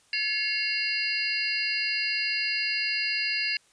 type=tone cluster; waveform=sine; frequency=1712 / 2172 / 2754 / 4213 / 4814 Hz; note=A6 / C#7 / F7 / C8 / D8; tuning=-48 / -36 / -25 / +11 / +42 cents; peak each=-35 / -32 / -30 / -34 / -30 dBFS; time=0.13-3.57 s; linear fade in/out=2 ms; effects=white hiss -62 dBFS RMS until 3.72 s + resampled to 22050 Hz